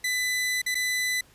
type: tone with dropouts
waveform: sawtooth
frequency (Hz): 2000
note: B6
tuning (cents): +21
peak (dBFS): -21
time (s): 0.04-1.21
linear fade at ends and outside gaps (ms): 5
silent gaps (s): 0.618-0.662 / 0.746-0.752
effects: pink hiss -57 dBFS RMS until 1.34 s + resampled to 32000 Hz